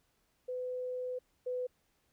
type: tone pair in turn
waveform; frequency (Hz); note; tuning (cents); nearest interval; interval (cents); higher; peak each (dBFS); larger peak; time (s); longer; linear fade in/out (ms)
sine; 503 / 500.7; B4 / B4; +32 / +24; unison; 8; first; -35 / -33; second; 0.48-1.19 / 1.46-1.67; first; 10
effects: pink hiss -75 dBFS RMS until 2.12 s